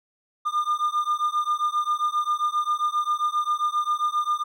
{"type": "beating tone pair", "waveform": "triangle", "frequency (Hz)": [1204, 1211.5], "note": ["D6", "D#6"], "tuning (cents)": [43, -47], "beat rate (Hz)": 7.5, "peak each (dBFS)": -23, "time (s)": [0.45, 4.44], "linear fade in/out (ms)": 20, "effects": []}